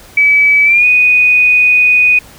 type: tone with pitch glide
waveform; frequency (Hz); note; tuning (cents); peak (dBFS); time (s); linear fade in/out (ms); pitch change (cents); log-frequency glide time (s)
sine; 2290 to 2483; D7 to D#7; -44 to -4; -5; 0.17-2.19; 5; +140; 0.64-0.86
effects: pink hiss -38 dBFS RMS until 2.38 s